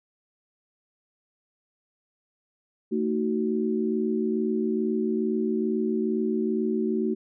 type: chord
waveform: sine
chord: D# diminished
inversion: second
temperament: just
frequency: 224 / 311.1 / 373.4 Hz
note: A3 / D#4 / F#4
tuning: +31 / 0 / +16 cents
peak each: -26 / -30 / -27 dBFS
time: 2.91-7.15 s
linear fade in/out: 20 ms
effects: none